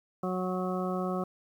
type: harmonic tone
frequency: 183.9 Hz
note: F#3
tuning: 10 cents flat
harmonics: 1 / 2 / 3 / 4 / 6 / 7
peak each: -32 / -35 / -37 / -38 / -40 / -40 dBFS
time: 0.23-1.24 s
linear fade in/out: 5 ms
effects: 10-bit

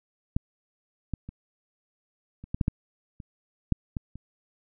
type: clicks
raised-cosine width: 5 ms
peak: -12 / -17 / -26 / -29 / -16 / -10 / -11 / -28 / -9 / -18 / -28 dBFS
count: 11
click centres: 0.365 / 1.137 / 1.29 / 2.44 / 2.545 / 2.612 / 2.681 / 3.202 / 3.723 / 3.968 / 4.156 s
effects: none

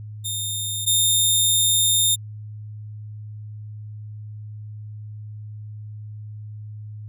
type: tone pair in turn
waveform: 15% pulse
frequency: 3644 / 3644 Hz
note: A#7 / A#7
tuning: -40 / -40 cents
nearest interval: unison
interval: 0 cents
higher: neither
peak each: -18 / -9 dBFS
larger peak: second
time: 0.24-0.86 / 0.86-2.16 s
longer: second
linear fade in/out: 20 ms
effects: added 106 Hz sine -33 dBFS peak until 7.08 s

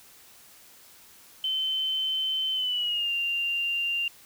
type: tone with pitch glide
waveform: sine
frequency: 3072 to 2785 Hz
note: G7 to F7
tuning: -36 to -5 cents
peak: -25 dBFS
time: 1.44-4.08 s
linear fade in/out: 2 ms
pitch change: -169 cents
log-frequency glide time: 2.53-3.12 s
effects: white hiss -53 dBFS RMS until 4.25 s

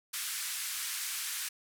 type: band-pass noise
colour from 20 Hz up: white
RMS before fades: -37 dBFS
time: 0.13-1.49 s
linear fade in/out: 10 ms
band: 1300 to 13000 Hz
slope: 24 dB/octave
effects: none

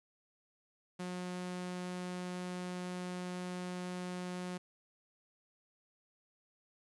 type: tone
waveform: sawtooth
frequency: 180.4 Hz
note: F#3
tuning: 44 cents flat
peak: -35 dBFS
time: 0.99-4.58 s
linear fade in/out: 10 ms
effects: resampled to 24000 Hz + 12-bit

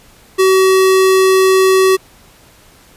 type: tone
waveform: square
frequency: 378.9 Hz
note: F#4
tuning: 41 cents sharp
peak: -8 dBFS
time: 0.38-1.97 s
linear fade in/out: 20 ms
effects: pink hiss -45 dBFS RMS until 2.96 s + resampled to 32000 Hz

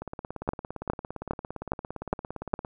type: two click trains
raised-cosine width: 1 ms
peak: -10 / -21 dBFS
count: 6 / 47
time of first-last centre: 0.49-2.539 / 0.02-2.649 s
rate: 2.44 / 17.5 Hz
effects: none

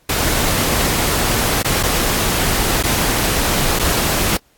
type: noise with dropouts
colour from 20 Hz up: pink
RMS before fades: -17 dBFS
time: 0.09-4.37 s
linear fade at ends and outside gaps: 5 ms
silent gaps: 1.624-1.645 / 1.83-1.833 / 2.828-2.836 / 3.789-3.794 s
effects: pink hiss -56 dBFS RMS until 4.57 s + AAC 64 kbps

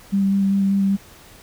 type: tone with vibrato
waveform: sine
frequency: 196.4 Hz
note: G3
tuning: 4 cents sharp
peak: -15 dBFS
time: 0.12-0.97 s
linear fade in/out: 20 ms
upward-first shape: square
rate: 5.1 Hz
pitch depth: 10 cents each way
effects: pink hiss -46 dBFS RMS until 1.42 s

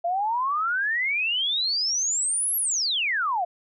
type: exponential two-way sweep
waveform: sine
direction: up then down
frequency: 669 to 11680 to 669 Hz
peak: -22 dBFS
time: 0.04-3.45 s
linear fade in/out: 10 ms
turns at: 2.57 s
effects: none

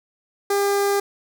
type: tone with notch filter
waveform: sawtooth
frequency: 401.6 Hz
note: G4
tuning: 42 cents sharp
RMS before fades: -20 dBFS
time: 0.5-1 s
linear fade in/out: 5 ms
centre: 2900 Hz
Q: 1.3
effects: none

